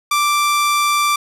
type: tone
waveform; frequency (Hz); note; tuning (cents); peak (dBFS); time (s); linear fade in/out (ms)
sawtooth; 1174.7; D6; 0; -10; 0.11-1.16; 5
effects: resampled to 32000 Hz + 7-bit